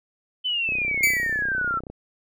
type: exponential sweep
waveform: sine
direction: down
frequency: 3058 to 1318.5 Hz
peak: -22 dBFS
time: 0.44-1.8 s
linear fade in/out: 20 ms
type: click train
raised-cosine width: 2 ms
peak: -24 dBFS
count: 39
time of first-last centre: 0.69-1.9 s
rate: 31.4 Hz
type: tone with exponential decay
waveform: 45% pulse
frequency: 2295 Hz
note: D7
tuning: 40 cents flat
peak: -14 dBFS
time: 1.03-1.42 s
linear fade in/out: 5 ms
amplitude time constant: 83 ms
effects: none